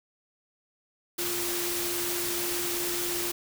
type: tone in noise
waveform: sine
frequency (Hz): 349.2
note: F4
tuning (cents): 0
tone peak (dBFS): -34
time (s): 1.18-3.32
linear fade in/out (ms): 10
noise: white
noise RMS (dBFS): -31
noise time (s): 1.18-3.32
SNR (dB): -6
effects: none

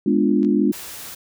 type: chord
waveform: sine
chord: G# diminished seventh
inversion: none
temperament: equal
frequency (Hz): 207.7 / 246.9 / 293.7 / 349.2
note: G#3 / B3 / D4 / F4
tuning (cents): 0 / 0 / 0 / 0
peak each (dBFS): -19 / -21 / -19 / -22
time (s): 0.06-0.72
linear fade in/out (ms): 5
type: clicks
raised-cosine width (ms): 0.2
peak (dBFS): -27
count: 2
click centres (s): 0.431 / 0.448
type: noise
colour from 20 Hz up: white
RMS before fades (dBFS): -35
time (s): 0.72-1.15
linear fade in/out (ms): 10
effects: none

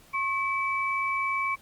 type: tone pair together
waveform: sine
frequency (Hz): 1086 / 2299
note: C#6 / D7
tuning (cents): -36 / -37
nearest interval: octave + minor second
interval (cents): 1299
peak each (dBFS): -28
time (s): 0.13-1.56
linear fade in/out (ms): 20
effects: pink hiss -56 dBFS RMS until 1.61 s + Opus 48 kbps

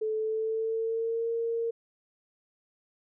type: tone with pitch glide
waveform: sine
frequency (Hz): 435.2 to 461.1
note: A4 to A#4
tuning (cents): -19 to -19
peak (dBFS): -27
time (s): 0.01-1.71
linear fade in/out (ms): 10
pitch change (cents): +100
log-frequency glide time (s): 0.15-1.3
effects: none

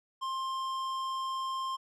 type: tone with tanh clipping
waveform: sine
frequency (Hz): 1056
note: C6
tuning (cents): +16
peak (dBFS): -34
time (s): 0.21-1.77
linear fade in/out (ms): 20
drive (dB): 13
effects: none

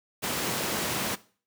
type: high-pass noise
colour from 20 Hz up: pink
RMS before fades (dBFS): -30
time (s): 0.22-1.16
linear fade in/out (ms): 20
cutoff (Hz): 160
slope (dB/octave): 12
effects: noise-tail reverb RT60 0.4 s tail -18 dB re dry

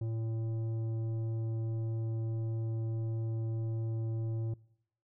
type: tone with tanh clipping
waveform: sine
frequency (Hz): 112.7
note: A2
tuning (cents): +42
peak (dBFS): -34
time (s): 0.01-4.54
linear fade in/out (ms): 5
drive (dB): 10
effects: noise-tail reverb RT60 0.7 s tail -22 dB re dry

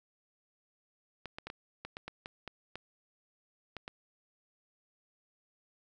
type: clicks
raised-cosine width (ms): 0.3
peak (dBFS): -25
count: 12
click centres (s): 1.257 / 1.385 / 1.47 / 1.501 / 1.85 / 1.969 / 2.08 / 2.259 / 2.477 / 2.756 / 3.767 / 3.879
effects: none

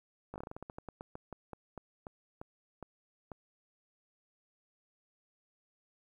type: slowing click train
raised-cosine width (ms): 1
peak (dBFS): -29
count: 21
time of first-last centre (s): 0.34-3.318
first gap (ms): 18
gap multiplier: 1.19
effects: 11-bit

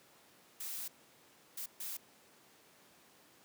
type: noise bursts at uneven times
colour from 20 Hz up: blue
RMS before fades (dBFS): -42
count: 3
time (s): 0.6-0.88 / 1.57-1.66 / 1.8-1.97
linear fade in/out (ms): 5
effects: pink hiss -63 dBFS RMS until 3.44 s + high-pass 200 Hz 12 dB/octave

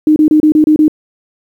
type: tone bursts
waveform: sine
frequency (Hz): 306.9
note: D#4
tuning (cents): -24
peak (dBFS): -4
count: 7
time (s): 0.07-0.881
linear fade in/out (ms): 2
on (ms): 91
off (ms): 29
effects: 7-bit

